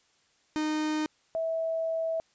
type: tone pair in turn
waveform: 45% pulse / sine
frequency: 307.6 / 651.8 Hz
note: D#4 / E5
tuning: -20 / -20 cents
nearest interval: octave + minor second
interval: 1300 cents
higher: second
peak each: -27 dBFS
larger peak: neither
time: 0.56-1.06 / 1.35-2.2 s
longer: second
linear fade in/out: 0 ms
effects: white hiss -67 dBFS RMS until 2.34 s + resampled to 16000 Hz